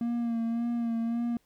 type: tone with vibrato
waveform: triangle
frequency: 233 Hz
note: A#3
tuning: 1 cent flat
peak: -25 dBFS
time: 0.01-1.37 s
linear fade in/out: 2 ms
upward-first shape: sine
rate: 1.8 Hz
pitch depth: 32 cents each way
effects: pink hiss -70 dBFS RMS until 1.45 s